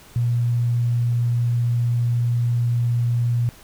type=tone; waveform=sine; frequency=119.5 Hz; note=A#2; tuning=43 cents sharp; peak=-17 dBFS; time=0.16-3.49 s; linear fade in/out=0 ms; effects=pink hiss -47 dBFS RMS until 3.63 s